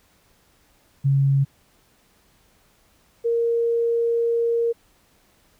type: tone pair in turn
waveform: sine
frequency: 137.8 / 465.8 Hz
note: C#3 / A#4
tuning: -10 / -1 cents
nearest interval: octave + major sixth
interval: 2109 cents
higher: second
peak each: -15 / -18 dBFS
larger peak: first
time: 1.04-1.45 / 3.24-4.73 s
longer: second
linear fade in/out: 20 ms
effects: pink hiss -60 dBFS RMS until 5.59 s